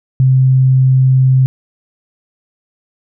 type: tone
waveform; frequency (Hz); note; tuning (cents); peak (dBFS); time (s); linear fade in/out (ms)
sine; 130.81; C3; 0; -6; 0.2-1.46; 0
effects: none